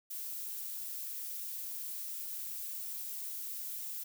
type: noise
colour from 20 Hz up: violet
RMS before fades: -41 dBFS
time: 0.1-4.04 s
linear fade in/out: 10 ms
effects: none